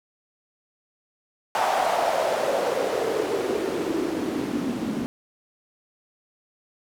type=noise with band-pass filter sweep; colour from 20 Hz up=white; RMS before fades=-25 dBFS; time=1.55-5.06 s; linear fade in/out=0 ms; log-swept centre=810 to 220 Hz; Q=4.3; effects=none